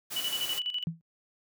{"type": "noise", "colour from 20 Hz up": "white", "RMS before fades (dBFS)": -37, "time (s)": [0.1, 0.6], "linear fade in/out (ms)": 20}
{"type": "tone with tremolo", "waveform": "sine", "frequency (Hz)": 2960, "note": "F#7", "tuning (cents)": 0, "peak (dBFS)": -28, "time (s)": [0.16, 0.84], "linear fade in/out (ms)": 5, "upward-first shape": "square", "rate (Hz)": 12, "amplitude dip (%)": 70}
{"type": "tone with exponential decay", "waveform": "sine", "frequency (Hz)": 164.81, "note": "E3", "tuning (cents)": 0, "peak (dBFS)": -24, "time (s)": [0.87, 1.01], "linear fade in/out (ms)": 0, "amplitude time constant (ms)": 30}
{"effects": ["high-pass 100 Hz 12 dB/octave"]}